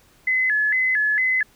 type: tone with vibrato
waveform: sine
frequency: 1864.7 Hz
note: A#6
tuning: in tune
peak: -17 dBFS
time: 0.27-1.43 s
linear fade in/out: 5 ms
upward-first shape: square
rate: 2.2 Hz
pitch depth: 150 cents each way
effects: pink hiss -56 dBFS RMS until 1.55 s

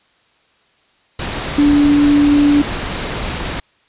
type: tone in noise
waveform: sine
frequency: 290 Hz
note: D4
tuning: 22 cents flat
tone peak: -8 dBFS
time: 1.58-2.62 s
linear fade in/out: 5 ms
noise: pink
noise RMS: -22 dBFS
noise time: 1.19-3.6 s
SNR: +11 dB
effects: white hiss -56 dBFS RMS until 3.88 s + resampled to 8000 Hz

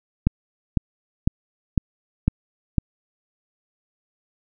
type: click train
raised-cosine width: 5 ms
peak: -4 dBFS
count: 6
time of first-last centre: 0.27-2.783 s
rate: 1.99 Hz
effects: none

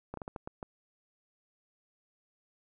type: slowing click train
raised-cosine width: 1 ms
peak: -25 dBFS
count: 7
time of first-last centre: 0.14-0.628 s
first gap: 33 ms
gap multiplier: 1.36
effects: none

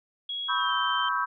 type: tone with pitch glide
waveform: sine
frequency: 3322 to 3117 Hz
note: G#7 to G7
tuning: 0 to -11 cents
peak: -30 dBFS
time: 0.29-1.09 s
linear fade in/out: 5 ms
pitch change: -111 cents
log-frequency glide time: 0.53-0.73 s
type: chord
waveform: sine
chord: C# half-diminished seventh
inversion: third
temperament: equal with one note detuned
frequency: 987.8 / 1108.7 / 1293.6 / 1568 Hz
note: B5 / C#6 / E6 / G6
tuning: 0 / 0 / -33 / 0 cents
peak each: -30 dBFS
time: 0.48-1.26 s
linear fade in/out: 20 ms
effects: none

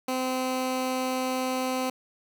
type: tone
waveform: 15% pulse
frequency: 257.7 Hz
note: C4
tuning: 26 cents flat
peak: -20 dBFS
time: 0.08-1.9 s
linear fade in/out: 5 ms
effects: none

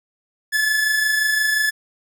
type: tone pair together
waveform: 45% pulse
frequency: 1701 / 1726.7 Hz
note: G#6 / A6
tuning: +41 / -33 cents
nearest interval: unison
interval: 26 cents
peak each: -27 / -17 dBFS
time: 0.52-1.71 s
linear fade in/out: 20 ms
effects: none

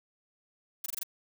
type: noise bursts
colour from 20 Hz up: blue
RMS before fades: -34 dBFS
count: 5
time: 0.84-1.033 s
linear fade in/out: 5 ms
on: 21 ms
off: 22 ms
effects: none

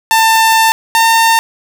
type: tone pair in turn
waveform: sawtooth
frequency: 894 / 907.5 Hz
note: A5 / A#5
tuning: +27 / -47 cents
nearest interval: unison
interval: 26 cents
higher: second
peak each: -3 dBFS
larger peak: neither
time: 0.11-0.72 / 0.95-1.39 s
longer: first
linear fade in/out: 0 ms
effects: none

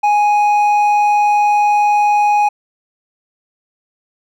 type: tone with hard clipping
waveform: sine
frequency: 830.6 Hz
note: G#5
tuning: in tune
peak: -11 dBFS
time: 0.03-2.49 s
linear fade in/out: 10 ms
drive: 5 dB
effects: none

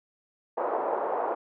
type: band-pass noise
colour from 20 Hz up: pink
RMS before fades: -29 dBFS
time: 0.57-1.35 s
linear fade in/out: 10 ms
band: 460 to 990 Hz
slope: 24 dB/octave
effects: none

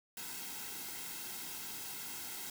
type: noise with comb filter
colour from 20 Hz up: white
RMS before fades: -44 dBFS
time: 0.17-2.5 s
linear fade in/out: 2 ms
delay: 1.7 ms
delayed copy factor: -0.7
effects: none

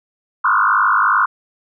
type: tone with frequency modulation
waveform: sine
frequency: 1244.5 Hz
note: D#6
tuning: in tune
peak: -11 dBFS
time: 0.44-1.26 s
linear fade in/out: 10 ms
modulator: 51.3 Hz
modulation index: 4.6
effects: none

